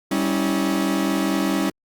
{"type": "chord", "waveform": "40% pulse", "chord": "C# diminished", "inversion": "second", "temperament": "equal with one note detuned", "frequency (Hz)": [196, 277.2, 321.9], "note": ["G3", "C#4", "E4"], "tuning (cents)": [0, 0, -41], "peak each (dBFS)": -23, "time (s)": [0.11, 1.7], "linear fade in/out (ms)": 5, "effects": ["Opus 48 kbps"]}